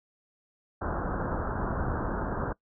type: low-pass noise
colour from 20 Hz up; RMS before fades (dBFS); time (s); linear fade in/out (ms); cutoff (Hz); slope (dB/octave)
pink; -31; 0.81-2.53; 10; 1600; 96
effects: noise-tail reverb RT60 0.1 s tail -22 dB re dry